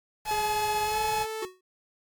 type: tone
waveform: 45% pulse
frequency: 854 Hz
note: G#5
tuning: 48 cents sharp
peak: -26 dBFS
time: 0.25-1.27 s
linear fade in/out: 50 ms
type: band-stop noise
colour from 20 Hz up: pink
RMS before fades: -42 dBFS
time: 0.25-1.25 s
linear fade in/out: 5 ms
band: 200 to 380 Hz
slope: 96 dB/octave
type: tone with pitch glide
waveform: sawtooth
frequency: 419.1 to 439.2 Hz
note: G#4 to A4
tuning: +16 to -3 cents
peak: -28 dBFS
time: 0.31-1.45 s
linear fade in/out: 0 ms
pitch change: +81 cents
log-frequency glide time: 0.84-0.99 s
type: tone with exponential decay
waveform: square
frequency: 370 Hz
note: F#4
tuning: in tune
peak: -31 dBFS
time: 1.42-1.61 s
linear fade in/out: 5 ms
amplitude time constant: 41 ms
effects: MP3 96 kbps